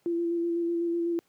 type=tone with vibrato; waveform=sine; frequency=340 Hz; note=F4; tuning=46 cents flat; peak=-25 dBFS; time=0.06-1.19 s; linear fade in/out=0 ms; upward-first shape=square; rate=8 Hz; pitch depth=14 cents each way; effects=pink hiss -69 dBFS RMS until 1.28 s + high-pass 150 Hz 12 dB/octave